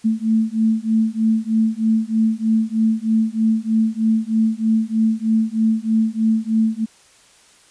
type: beating tone pair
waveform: sine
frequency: 220 / 223.2 Hz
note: A3 / A3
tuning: 0 / +25 cents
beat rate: 3.2 Hz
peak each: -18 dBFS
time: 0.04-6.86 s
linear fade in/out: 20 ms
effects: white hiss -51 dBFS RMS until 7.7 s + resampled to 22050 Hz